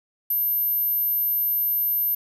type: tone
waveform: sine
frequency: 12990 Hz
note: G#9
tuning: 39 cents flat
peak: -20 dBFS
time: 0.3-2.15 s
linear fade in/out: 5 ms
effects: 8-bit